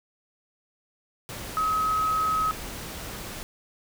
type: tone in noise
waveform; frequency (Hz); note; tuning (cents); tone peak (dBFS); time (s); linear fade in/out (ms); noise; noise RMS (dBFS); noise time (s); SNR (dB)
sine; 1275; D#6; +42; -22; 1.57-2.51; 0; pink; -37; 1.29-3.43; +12
effects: none